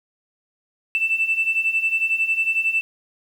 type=beating tone pair; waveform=sine; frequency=2651 / 2662 Hz; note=E7 / E7; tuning=+9 / +16 cents; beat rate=11 Hz; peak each=-23 / -19 dBFS; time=0.95-2.81 s; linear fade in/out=0 ms; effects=tanh soft clip ceiling -11 dBFS + 8-bit